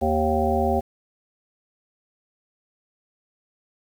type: harmonic tone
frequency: 77.9 Hz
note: D#2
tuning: 3 cents sharp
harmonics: 1 / 3 / 5 / 7 / 9 / 10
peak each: -26 / -26 / -26 / -26 / -26 / -26 dBFS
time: 0.01-0.81 s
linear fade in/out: 20 ms
effects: 8-bit